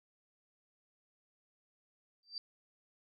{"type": "tone with exponential growth", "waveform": "sine", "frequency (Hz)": 4675, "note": "D8", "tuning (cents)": -9, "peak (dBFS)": -35, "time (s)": [2.23, 2.38], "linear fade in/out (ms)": 1, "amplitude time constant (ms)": 31, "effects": []}